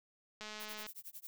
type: click train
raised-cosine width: 0.2 ms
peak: -29 dBFS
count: 98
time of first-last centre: 0.41-0.865 s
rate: 213 Hz
type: noise with tremolo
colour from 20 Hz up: violet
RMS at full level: -47 dBFS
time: 0.6-1.27 s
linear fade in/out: 0 ms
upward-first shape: sine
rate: 11 Hz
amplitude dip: 100%
effects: none